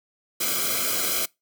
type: noise with comb filter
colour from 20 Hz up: white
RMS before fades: -25 dBFS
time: 0.4-1.26 s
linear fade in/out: 10 ms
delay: 1.1 ms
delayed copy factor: -1
effects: noise-tail reverb RT60 0.2 s tail -24 dB re dry

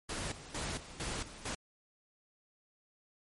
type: noise with tremolo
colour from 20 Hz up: pink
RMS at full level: -38 dBFS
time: 0.09-1.55 s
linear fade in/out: 5 ms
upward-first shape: square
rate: 2.2 Hz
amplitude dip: 75%
effects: MP3 48 kbps

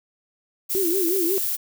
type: noise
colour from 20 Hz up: violet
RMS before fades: -25 dBFS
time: 0.69-1.57 s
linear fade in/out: 20 ms
type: tone with vibrato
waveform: sine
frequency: 360 Hz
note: F#4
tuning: 47 cents flat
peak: -21 dBFS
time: 0.75-1.38 s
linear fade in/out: 0 ms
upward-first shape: sine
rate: 5.5 Hz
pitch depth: 160 cents each way
effects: none

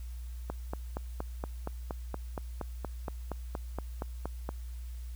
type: click train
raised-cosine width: 1 ms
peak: -21 dBFS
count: 18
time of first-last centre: 0.5-4.491 s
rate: 4.26 Hz
effects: added 60 Hz sine -38 dBFS peak until 5.15 s + white hiss -60 dBFS RMS until 5.15 s

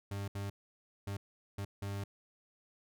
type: tone bursts at uneven times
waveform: 40% pulse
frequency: 99.7 Hz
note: G2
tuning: 30 cents sharp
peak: -36 dBFS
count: 5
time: 0.11-0.28 / 0.35-0.5 / 1.07-1.17 / 1.58-1.65 / 1.82-2.04 s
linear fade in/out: 5 ms
effects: none

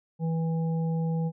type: harmonic tone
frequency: 163.4 Hz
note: E3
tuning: 15 cents flat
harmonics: 1 / 3 / 5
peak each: -25 / -37 / -42 dBFS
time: 0.19-1.32 s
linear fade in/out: 50 ms
effects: none

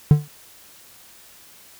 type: tone with exponential decay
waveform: triangle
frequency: 148.4 Hz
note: D3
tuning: 18 cents sharp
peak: -3 dBFS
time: 0.11-0.28 s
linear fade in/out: 0 ms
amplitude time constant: 35 ms
effects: white hiss -48 dBFS RMS until 1.79 s

